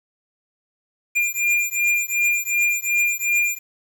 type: beating tone pair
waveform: square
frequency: 2400 / 2402.7 Hz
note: D7 / D7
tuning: +37 / +39 cents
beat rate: 2.7 Hz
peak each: -22 dBFS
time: 1.15-3.59 s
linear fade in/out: 20 ms
effects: 8-bit